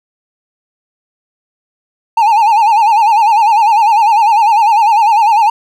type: tone with vibrato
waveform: triangle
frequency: 869 Hz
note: A5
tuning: 22 cents flat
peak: -4 dBFS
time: 2.17-5.5 s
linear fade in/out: 5 ms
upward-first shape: sine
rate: 10 Hz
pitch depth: 120 cents each way
effects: none